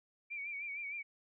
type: tone with vibrato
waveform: sine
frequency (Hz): 2311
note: D7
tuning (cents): -28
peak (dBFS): -39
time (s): 0.3-1.03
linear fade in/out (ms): 20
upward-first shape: sine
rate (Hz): 6.5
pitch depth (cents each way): 67
effects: none